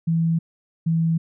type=tone pair in turn; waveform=sine; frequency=164.81 / 164.03 Hz; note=E3 / E3; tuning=0 / -8 cents; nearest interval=unison; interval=8 cents; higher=first; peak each=-17 dBFS; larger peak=neither; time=0.07-0.39 / 0.86-1.18 s; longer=neither; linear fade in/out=10 ms; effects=none